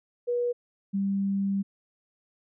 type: tone pair in turn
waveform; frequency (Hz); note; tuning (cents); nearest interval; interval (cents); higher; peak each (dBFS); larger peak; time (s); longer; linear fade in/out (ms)
sine; 483.9 / 196.98; B4 / G3; -35 / +9; octave + major third; 1556; first; -24; neither; 0.27-0.53 / 0.93-1.63; second; 20
effects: none